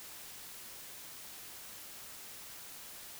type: silence
effects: white hiss -49 dBFS RMS until 3.19 s